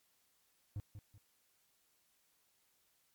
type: tone with echo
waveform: triangle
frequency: 102.4 Hz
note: G#2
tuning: 24 cents flat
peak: -36 dBFS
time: 0.76-0.8 s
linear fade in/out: 0 ms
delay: 190 ms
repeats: 2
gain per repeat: -9 dB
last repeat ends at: 1.18 s
effects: white hiss -75 dBFS RMS until 3.14 s + MP3 96 kbps